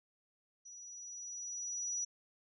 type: tone with level ramp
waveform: sine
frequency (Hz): 5860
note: F#8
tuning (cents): -18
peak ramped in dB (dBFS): -50 to -34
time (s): 0.65-2.05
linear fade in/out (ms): 10
effects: none